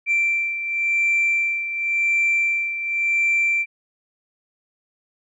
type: beating tone pair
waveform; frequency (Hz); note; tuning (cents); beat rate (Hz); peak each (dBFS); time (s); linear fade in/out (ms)
sine; 2349 / 2349.92; D7 / D7; 0 / 0; 0.92; -18 / -24; 0.06-3.66; 50
effects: tanh soft clip ceiling -13 dBFS